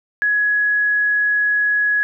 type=tone; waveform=sine; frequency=1678 Hz; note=G#6; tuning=17 cents sharp; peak=-14 dBFS; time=0.22-2.03 s; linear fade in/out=0 ms; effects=none